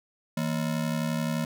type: ring-modulated tone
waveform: square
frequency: 197.5 Hz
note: G3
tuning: 13 cents sharp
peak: -24 dBFS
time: 0.37-1.45 s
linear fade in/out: 2 ms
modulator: 35.8 Hz
effects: none